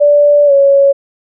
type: tone with pitch glide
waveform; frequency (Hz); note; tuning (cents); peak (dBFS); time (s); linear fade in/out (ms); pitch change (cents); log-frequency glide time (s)
sine; 583 to 556; D5 to C#5; -13 to +5; -4; 0-0.93; 20; -82; 0.46-0.52
effects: none